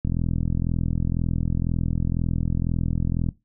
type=click train; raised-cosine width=5 ms; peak=-12 dBFS; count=137; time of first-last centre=0.05-3.288 s; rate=42 Hz; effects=noise-tail reverb RT60 0.2 s tail -17 dB re dry